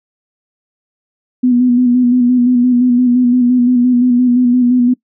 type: tone with vibrato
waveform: sine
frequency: 246.9 Hz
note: B3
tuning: in tune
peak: -7 dBFS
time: 1.43-4.94 s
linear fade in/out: 10 ms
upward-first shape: square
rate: 5.8 Hz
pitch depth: 30 cents each way
effects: noise-tail reverb RT60 0.1 s tail -22 dB re dry